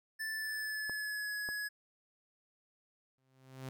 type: tone with pitch glide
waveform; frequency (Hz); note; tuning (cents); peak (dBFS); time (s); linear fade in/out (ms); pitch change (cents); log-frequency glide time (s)
square; 1760 to 1684.4; A6 to G#6; 0 to +24; -37; 0.19-1.69; 20; -76; 0.32-1.35
type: clicks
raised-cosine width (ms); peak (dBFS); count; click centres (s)
1; -31; 2; 0.896 / 1.489
type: tone with exponential growth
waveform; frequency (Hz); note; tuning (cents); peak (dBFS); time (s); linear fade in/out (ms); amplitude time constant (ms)
sawtooth; 131.4; C3; +8; -36; 3.18-3.69; 0; 110
effects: none